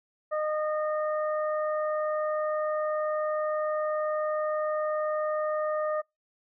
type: harmonic tone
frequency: 613 Hz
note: D#5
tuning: 26 cents flat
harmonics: 1 / 2 / 3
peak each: -27 / -33 / -42 dBFS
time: 0.31-6.02 s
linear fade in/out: 20 ms
effects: noise-tail reverb RT60 0.2 s tail -26 dB re dry